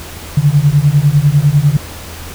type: beating tone pair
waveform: sine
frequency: 140 / 150 Hz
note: C#3 / D3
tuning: +18 / +37 cents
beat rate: 10 Hz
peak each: -10 dBFS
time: 0.37-1.77 s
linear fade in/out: 5 ms
effects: added 82 Hz sine -31 dBFS peak until 2.34 s + pink hiss -30 dBFS RMS until 2.34 s

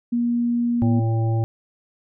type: tone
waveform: sine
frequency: 238.1 Hz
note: A#3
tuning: 37 cents sharp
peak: -18 dBFS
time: 0.12-1 s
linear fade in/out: 10 ms
type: harmonic tone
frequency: 113 Hz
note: A2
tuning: 47 cents sharp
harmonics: 1 / 3 / 5 / 7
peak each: -18 / -30 / -35 / -33 dBFS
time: 0.82-1.44 s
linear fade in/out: 0 ms
effects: none

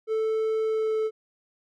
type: tone with pitch glide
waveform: triangle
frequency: 440 to 437 Hz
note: A4 to A4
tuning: 0 to -12 cents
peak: -21 dBFS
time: 0.07-1.11 s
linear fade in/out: 50 ms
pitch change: -12 cents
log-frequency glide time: 0.63-0.99 s
effects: none

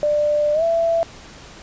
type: tone with pitch glide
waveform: sine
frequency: 594 to 666.7 Hz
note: D5 to E5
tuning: +20 to +19 cents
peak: -15 dBFS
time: 0.03-1.03 s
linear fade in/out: 0 ms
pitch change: +199 cents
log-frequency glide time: 0.53-0.63 s
effects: pink hiss -41 dBFS RMS until 1.62 s + resampled to 16000 Hz

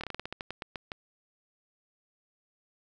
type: slowing click train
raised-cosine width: 0.3 ms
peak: -20 dBFS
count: 13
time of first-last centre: 0.01-0.918 s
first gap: 26 ms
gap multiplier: 1.18
effects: none

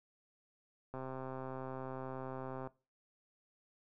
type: click train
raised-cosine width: 1 ms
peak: -30 dBFS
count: 228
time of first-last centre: 0.94-2.673 s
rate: 131 Hz
effects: noise-tail reverb RT60 0.3 s tail -20 dB re dry

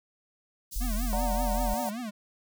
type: band-stop noise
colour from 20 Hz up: white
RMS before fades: -40 dBFS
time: 0.71-1.91 s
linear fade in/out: 20 ms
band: 190 to 4300 Hz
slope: 24 dB/octave
type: tone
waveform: sine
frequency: 42.94 Hz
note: F1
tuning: 29 cents flat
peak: -27 dBFS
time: 0.76-1.74 s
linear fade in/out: 0 ms
type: tone with vibrato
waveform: square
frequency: 227.7 Hz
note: A#3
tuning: 40 cents flat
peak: -34 dBFS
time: 0.8-2.11 s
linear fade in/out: 20 ms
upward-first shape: triangle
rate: 5.2 Hz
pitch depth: 210 cents each way
type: chord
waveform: sine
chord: D augmented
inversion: none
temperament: just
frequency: 587.3 / 734.2 / 917.7 Hz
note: D5 / F#5 / A#5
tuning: 0 / -14 / -27 cents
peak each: -34 / -33 / -35 dBFS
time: 1.13-1.89 s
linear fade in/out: 0 ms
effects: none

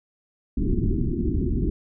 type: low-pass noise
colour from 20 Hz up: pink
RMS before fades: -23 dBFS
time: 0.57-1.7 s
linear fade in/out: 5 ms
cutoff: 390 Hz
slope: 96 dB/octave
effects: none

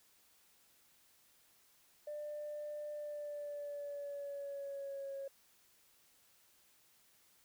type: tone with pitch glide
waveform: sine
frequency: 595 to 548.8 Hz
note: D5 to C#5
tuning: +22 to -17 cents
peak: -40 dBFS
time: 2.07-5.28 s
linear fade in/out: 5 ms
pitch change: -139 cents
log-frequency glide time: 2.92-5.15 s
effects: tanh soft clip ceiling -37 dBFS + white hiss -69 dBFS RMS until 7.44 s

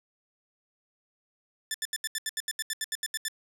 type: tone bursts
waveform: 10% pulse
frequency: 1760 Hz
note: A6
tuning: in tune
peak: -20 dBFS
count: 15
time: 1.71-3.283 s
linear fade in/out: 2 ms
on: 33 ms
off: 77 ms
effects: none

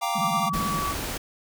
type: chord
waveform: square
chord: G minor seventh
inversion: third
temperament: equal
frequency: 698.5 / 784 / 932.3 / 1174.7 Hz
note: F5 / G5 / Bb5 / D6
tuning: 0 / 0 / 0 / 0 cents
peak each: -31 dBFS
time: 0.01-0.5 s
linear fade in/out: 20 ms
type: tone with pitch glide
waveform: sine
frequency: 1166 to 1142.7 Hz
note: D6 to D6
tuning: -13 to -48 cents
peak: -26 dBFS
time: 0.13-0.95 s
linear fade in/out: 50 ms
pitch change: -35 cents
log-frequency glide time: 0.37-0.52 s
type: tone with vibrato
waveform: sine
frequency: 185 Hz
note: F#3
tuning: in tune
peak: -29 dBFS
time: 0.15-0.8 s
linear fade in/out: 10 ms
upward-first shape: square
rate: 16 Hz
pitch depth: 220 cents each way
type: noise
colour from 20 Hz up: pink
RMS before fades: -31 dBFS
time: 0.53-1.18 s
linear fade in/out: 10 ms
effects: none

